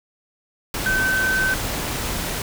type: tone in noise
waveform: sine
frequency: 1534 Hz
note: G6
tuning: 38 cents flat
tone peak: -18 dBFS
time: 0.86-1.54 s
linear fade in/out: 2 ms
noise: pink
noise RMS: -26 dBFS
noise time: 0.74-2.42 s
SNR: +5 dB
effects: none